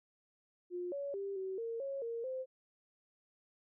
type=tone with pitch steps; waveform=sine; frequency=355.6 / 563 / 395.6 / 380 / 459.4 / 549 / 463.5 / 519 Hz; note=F4 / C#5 / G4 / F#4 / A#4 / C#5 / A#4 / C5; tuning=+31 / +27 / +16 / +46 / -25 / -17 / -10 / -14 cents; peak=-37 dBFS; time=0.7-2.46 s; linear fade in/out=50 ms; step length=220 ms; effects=none

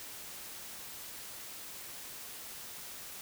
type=silence; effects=white hiss -46 dBFS RMS until 3.21 s

